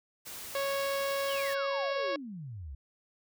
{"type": "noise", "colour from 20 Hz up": "white", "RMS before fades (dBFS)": -43, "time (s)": [0.25, 1.55], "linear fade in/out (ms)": 20}
{"type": "harmonic tone", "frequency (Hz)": 553, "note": "C#5", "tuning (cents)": -4, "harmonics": [1, 2, 3, 4, 5, 6, 7, 8, 9, 10], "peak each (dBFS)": [-31, -37, -41, -43, -45, -47, -48, -49, -50, -51], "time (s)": [0.55, 2.16], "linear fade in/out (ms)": 2}
{"type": "exponential sweep", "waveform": "sine", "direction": "down", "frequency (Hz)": [3324, 62.5], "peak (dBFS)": -39, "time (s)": [1.28, 2.75], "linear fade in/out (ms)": 5}
{"effects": []}